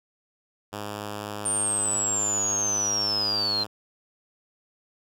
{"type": "tone with pitch glide", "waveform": "5% pulse", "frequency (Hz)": [103.83, 104.73], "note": ["G#2", "G#2"], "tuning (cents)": [0, 15], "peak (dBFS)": -21, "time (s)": [0.72, 3.67], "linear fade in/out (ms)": 20, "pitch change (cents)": 15, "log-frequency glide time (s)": [3.19, 3.27]}
{"type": "linear sweep", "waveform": "sine", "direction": "down", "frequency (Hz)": [8980, 4100], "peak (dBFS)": -23, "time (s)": [1.45, 3.64], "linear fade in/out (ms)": 10}
{"effects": []}